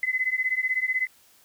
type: beating tone pair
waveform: sine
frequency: 2023 / 2039 Hz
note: B6 / C7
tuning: +41 / -45 cents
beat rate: 16 Hz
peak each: -26 dBFS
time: 0.03-1.07 s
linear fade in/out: 2 ms
effects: white hiss -58 dBFS RMS until 1.44 s